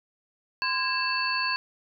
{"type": "tone cluster", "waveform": "sine", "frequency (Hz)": [1028, 1639, 2650, 4462], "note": ["C6", "G#6", "E7", "C#8"], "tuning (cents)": [-31, -23, 9, 11], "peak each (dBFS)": -30, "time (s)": [0.62, 1.56], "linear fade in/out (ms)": 0, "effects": []}